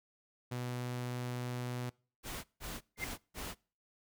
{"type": "tone", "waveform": "sawtooth", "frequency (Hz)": 123.47, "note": "B2", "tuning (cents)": 0, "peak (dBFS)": -33, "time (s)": [0.51, 1.9], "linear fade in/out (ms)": 10}
{"type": "noise bursts", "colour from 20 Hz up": "pink", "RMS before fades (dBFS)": -42, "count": 4, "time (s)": [2.23, 3.55], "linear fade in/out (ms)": 50, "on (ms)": 210, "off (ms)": 160}
{"type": "tone with exponential growth", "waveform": "sine", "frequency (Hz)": 2093, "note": "C7", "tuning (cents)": 0, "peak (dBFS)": -30, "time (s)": [2.96, 3.04], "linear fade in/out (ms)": 1, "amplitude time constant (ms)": 16}
{"effects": ["noise-tail reverb RT60 0.4 s tail -25 dB re dry"]}